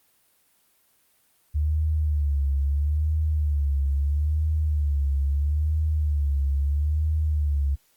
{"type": "tone with vibrato", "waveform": "sine", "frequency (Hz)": 73.42, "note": "D2", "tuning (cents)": 0, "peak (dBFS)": -20, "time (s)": [1.54, 7.76], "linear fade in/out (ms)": 20, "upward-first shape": "sine", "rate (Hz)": 0.76, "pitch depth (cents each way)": 100, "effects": ["white hiss -64 dBFS RMS until 7.96 s", "Opus 32 kbps"]}